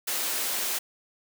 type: high-pass noise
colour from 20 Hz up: white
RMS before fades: -29 dBFS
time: 0.07-0.79 s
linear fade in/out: 10 ms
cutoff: 280 Hz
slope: 12 dB/octave
effects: none